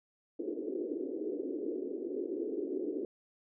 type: band-pass noise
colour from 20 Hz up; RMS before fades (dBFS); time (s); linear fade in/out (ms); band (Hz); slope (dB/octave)
pink; -37; 0.39-3.05; 2; 290 to 450; 48
effects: none